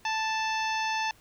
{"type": "harmonic tone", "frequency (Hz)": 880, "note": "A5", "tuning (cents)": 0, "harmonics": [1, 2, 3, 4, 5, 6, 7], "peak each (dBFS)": [-29, -34, -34, -40, -43, -41, -43], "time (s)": [0.05, 1.11], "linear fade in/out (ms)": 2, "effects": ["pink hiss -59 dBFS RMS until 1.2 s"]}